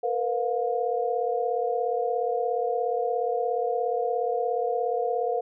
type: tone cluster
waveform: sine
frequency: 461.8 / 498.8 / 710 Hz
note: A#4 / B4 / F5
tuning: -16 / +17 / +28 cents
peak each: -28 dBFS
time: 0.03-5.41 s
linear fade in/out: 10 ms
effects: none